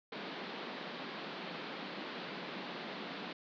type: band-pass noise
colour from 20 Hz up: pink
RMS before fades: -44 dBFS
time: 0.12-3.33 s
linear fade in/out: 5 ms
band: 170 to 4400 Hz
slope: 48 dB/octave
effects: none